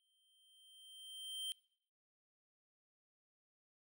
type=tone with exponential growth; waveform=square; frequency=3136 Hz; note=G7; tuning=in tune; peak=-40 dBFS; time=0-1.52 s; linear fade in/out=0 ms; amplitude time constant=330 ms; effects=noise-tail reverb RT60 0.7 s tail -23 dB re dry